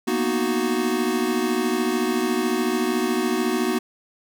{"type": "chord", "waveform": "square", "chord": "B major seventh", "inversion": "third", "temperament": "equal", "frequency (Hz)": [233.1, 246.9, 311.1, 370], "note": ["A#3", "B3", "D#4", "F#4"], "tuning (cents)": [0, 0, 0, 0], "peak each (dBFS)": [-28, -27, -28, -25], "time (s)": [0.07, 3.79], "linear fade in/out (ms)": 10, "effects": []}